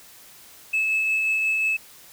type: tone with tremolo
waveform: sine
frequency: 2604 Hz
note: E7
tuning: 22 cents flat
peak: -17 dBFS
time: 0.73-1.77 s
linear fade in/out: 10 ms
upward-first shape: triangle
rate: 5.6 Hz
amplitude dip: 30%
effects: tanh soft clip ceiling -17 dBFS + white hiss -48 dBFS RMS until 2.12 s